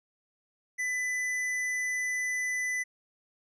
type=tone with tanh clipping; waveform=sine; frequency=1999 Hz; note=B6; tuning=20 cents sharp; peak=-30 dBFS; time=0.78-2.84 s; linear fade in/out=20 ms; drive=18 dB; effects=low-pass 10000 Hz 12 dB/octave